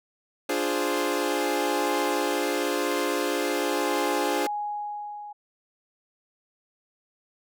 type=chord; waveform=sawtooth; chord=D half-diminished seventh; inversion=none; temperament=equal; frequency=293.7 / 349.2 / 415.3 / 523.3 Hz; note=D4 / F4 / Ab4 / C5; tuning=0 / 0 / 0 / 0 cents; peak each=-26 dBFS; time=0.49-4.47 s; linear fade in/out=5 ms
type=tone with tremolo; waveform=sine; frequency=830.6 Hz; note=G#5; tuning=in tune; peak=-26 dBFS; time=1.21-5.33 s; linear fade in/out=10 ms; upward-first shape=sine; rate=0.41 Hz; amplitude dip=75%
effects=none